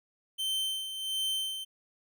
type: tone with tremolo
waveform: 45% pulse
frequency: 3100 Hz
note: G7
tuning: 20 cents flat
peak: -28 dBFS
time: 0.38-1.65 s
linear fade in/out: 20 ms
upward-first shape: sine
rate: 1.4 Hz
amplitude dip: 60%
effects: none